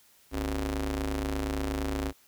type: ring-modulated tone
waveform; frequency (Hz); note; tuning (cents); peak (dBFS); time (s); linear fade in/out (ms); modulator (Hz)
sawtooth; 103.83; G#2; 0; -22; 0.31-2.13; 50; 170
effects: white hiss -61 dBFS RMS until 2.27 s